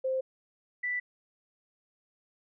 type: tone pair in turn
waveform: sine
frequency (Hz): 523.3 / 1975.7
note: C5 / B6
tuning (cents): 0 / 0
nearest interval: octave + major seventh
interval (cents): 2300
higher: second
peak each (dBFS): -27 / -29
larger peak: first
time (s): 0.04-0.21 / 0.83-1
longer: neither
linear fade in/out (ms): 10
effects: none

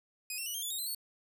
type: tone with pitch steps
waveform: 10% pulse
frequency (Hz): 2500 / 2711 / 2939 / 3186 / 3455 / 3746 / 4061 / 4403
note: D#7 / E7 / F#7 / G7 / A7 / A#7 / B7 / C#8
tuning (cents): +8 / +48 / -12 / +27 / -32 / +8 / +48 / -13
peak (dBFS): -28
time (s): 0.3-0.948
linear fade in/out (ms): 2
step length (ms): 81
effects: none

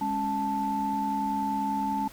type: tone cluster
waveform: sine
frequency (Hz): 206.1 / 276.4 / 878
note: G#3 / C#4 / A5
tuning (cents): -13 / -5 / -4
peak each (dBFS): -32 / -32 / -27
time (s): 0.01-2.08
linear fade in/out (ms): 5
effects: tanh soft clip ceiling -17 dBFS + pink hiss -49 dBFS RMS until 2.12 s

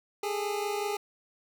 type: tone pair together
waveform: 25% pulse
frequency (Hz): 408 / 433.3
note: G#4 / A4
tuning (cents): -31 / -27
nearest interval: minor second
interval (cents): 104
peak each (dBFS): -27 / -32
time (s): 0.23-0.97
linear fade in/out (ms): 5
effects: none

